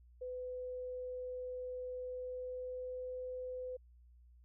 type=tone with pitch glide; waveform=sine; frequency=503 to 506.2 Hz; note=B4 to B4; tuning=+32 to +43 cents; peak=-40 dBFS; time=0.21-3.77 s; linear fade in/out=10 ms; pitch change=+11 cents; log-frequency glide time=1.98-3.21 s; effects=added 60 Hz sine -59 dBFS peak until 4.44 s